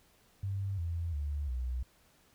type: tone with pitch steps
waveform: sine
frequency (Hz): 98 / 84.33 / 72.57 / 62.45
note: G2 / E2 / D2 / B1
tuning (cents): 0 / +40 / -20 / +20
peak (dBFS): -32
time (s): 0.43-1.83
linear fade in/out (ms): 5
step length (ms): 350
effects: pink hiss -66 dBFS RMS until 2.34 s